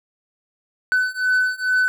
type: beating tone pair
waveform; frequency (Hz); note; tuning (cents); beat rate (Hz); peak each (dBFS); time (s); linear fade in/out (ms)
triangle; 1505 / 1507.3; F#6 / F#6; +29 / +32; 2.3; -19 / -18; 0.92-1.88; 0
effects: none